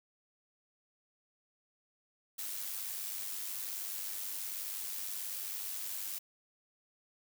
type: noise with amplitude modulation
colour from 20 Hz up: blue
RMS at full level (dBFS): -38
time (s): 2.38-6.19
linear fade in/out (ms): 10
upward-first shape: sine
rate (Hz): 98.8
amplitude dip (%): 45
effects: none